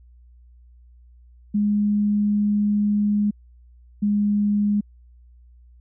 sine tone pair in turn, 207.1 / 206.2 Hz, G#3 / G#3, -5 / -12 cents, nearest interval unison, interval 7 cents, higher first, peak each -17 dBFS, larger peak neither, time 1.54-3.31 / 4.02-4.81 s, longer first, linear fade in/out 10 ms, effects added 60 Hz sine -47 dBFS peak until 5.8 s

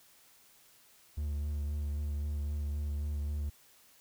triangle tone with vibrato, 73.4 Hz, D2, in tune, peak -30 dBFS, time 1.17-3.5 s, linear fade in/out 10 ms, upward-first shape sine, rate 3.8 Hz, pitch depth 22 cents each way, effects white hiss -62 dBFS RMS until 4 s

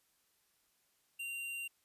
square tone, 2769 Hz, F7, 15 cents flat, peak -40 dBFS, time 1.19-1.68 s, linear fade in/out 10 ms, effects white hiss -75 dBFS RMS until 1.84 s + resampled to 32000 Hz

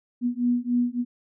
sine beating tone pair, 241.6 / 245.1 Hz, B3 / B3, -38 / -13 cents, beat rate 3.5 Hz, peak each -24 dBFS, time 0.21-1.05 s, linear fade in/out 50 ms, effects none

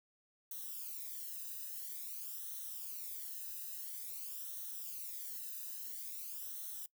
violet noise with flanger, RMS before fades -45 dBFS, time 0.51-6.86 s, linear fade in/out 2 ms, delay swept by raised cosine 0.41 to 0.91 ms, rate 0.49 Hz, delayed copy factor -0.85, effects noise-tail reverb RT60 0.1 s tail -21 dB re dry

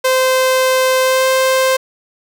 sawtooth tone with pitch glide, 518 to 523.1 Hz, C5 to C5, -17 to -1 cents, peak -7 dBFS, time 0.04-1.77 s, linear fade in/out 10 ms, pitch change +16 cents, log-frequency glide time 1.02-1.27 s, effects none

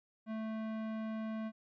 sine tone with tanh clipping, 220 Hz, A3, in tune, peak -39 dBFS, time 0.26-1.52 s, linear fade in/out 50 ms, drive 18 dB, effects none

